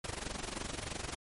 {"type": "noise with amplitude modulation", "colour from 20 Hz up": "pink", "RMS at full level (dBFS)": -37, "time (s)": [0.04, 1.15], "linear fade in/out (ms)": 5, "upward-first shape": "sine", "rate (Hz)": 23.1, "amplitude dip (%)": 80, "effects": ["MP3 48 kbps"]}